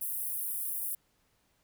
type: high-pass noise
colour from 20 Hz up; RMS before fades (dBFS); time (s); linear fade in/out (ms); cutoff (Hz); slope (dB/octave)
pink; -35; 0.01-0.95; 5; 9900; 48
effects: pink hiss -72 dBFS RMS until 1.63 s